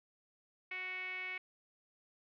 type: tone with low-pass filter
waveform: 5% pulse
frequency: 370 Hz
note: F#4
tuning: in tune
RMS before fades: -42 dBFS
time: 0.71-1.38 s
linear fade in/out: 5 ms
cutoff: 2300 Hz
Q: 9.7
effects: none